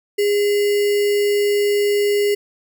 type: tone with sample-and-hold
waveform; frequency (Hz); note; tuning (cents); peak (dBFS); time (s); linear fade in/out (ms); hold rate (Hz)
sine; 410; G#4; -22; -14; 0.18-2.35; 10; 2450
effects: none